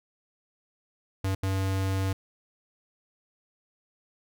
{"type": "tone bursts at uneven times", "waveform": "square", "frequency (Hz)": 96, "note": "G2", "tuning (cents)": -36, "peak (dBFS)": -26, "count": 2, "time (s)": [[1.24, 1.35], [1.43, 2.13]], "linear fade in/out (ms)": 5, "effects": []}